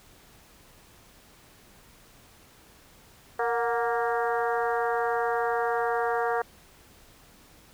harmonic tone with a mistuned harmonic, 233.1 Hz, A#3, in tune, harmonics 2 / 3 / 4 / 5 / 6 / 7 / 8, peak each -28 / -29 / -33 / -34 / -35 / -36 / -40 dBFS, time 3.39-6.42 s, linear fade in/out 5 ms, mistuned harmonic 3, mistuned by +62 cents, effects pink hiss -55 dBFS RMS until 7.73 s

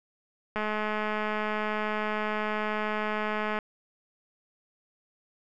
click train, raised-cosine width 0.5 ms, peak -16 dBFS, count 646, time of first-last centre 0.56-3.588 s, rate 213 Hz, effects none

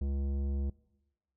sine tone with tanh clipping, 69.3 Hz, C#2, in tune, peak -32 dBFS, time 0.01-0.7 s, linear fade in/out 5 ms, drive 13 dB, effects noise-tail reverb RT60 1.0 s tail -21 dB re dry

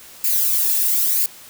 violet noise with flanger, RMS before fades -18 dBFS, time 0.24-1.26 s, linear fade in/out 2 ms, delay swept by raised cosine 0.42 to 1.18 ms, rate 0.99 Hz, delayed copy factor +0.55, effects white hiss -42 dBFS RMS until 1.49 s

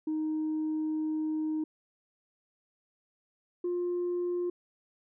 sine tone pair in turn, 311.2 / 353.2 Hz, D#4 / F4, 0 / +20 cents, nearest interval major second, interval 220 cents, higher second, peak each -27 dBFS, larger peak neither, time 0.07-1.64 / 3.64-4.5 s, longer first, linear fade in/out 5 ms, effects tanh soft clip ceiling -26 dBFS

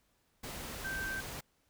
sine tone in noise, 1560 Hz, G6, 9 cents flat, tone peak -36 dBFS, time 0.84-1.21 s, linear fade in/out 10 ms, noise pink, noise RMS -43 dBFS, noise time 0.43-1.41 s, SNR +4 dB, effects pink hiss -74 dBFS RMS until 1.69 s

